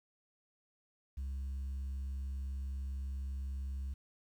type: tone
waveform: sine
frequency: 67.4 Hz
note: C#2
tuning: 48 cents flat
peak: -34 dBFS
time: 1.17-3.94 s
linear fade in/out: 10 ms
effects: tanh soft clip ceiling -36 dBFS + 11-bit